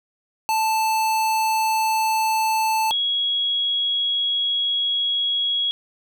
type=tone pair in turn; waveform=square / sine; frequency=880 / 3322 Hz; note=A5 / G#7; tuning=0 / 0 cents; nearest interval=octave + major seventh; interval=2300 cents; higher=second; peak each=-19 dBFS; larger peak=neither; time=0.49-2.91 / 2.91-5.71 s; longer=second; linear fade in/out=0 ms; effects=none